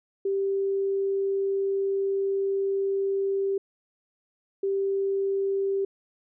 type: tone bursts at uneven times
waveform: sine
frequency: 392 Hz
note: G4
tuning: in tune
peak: -23 dBFS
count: 2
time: 0.25-3.58 / 4.63-5.85 s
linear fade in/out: 5 ms
effects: none